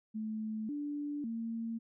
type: tone with pitch steps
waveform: sine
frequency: 217.5 / 291.5 / 228.1 Hz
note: A3 / D4 / A#3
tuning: -20 / -13 / -37 cents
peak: -35 dBFS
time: 0.14-1.79 s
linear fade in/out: 20 ms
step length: 550 ms
effects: none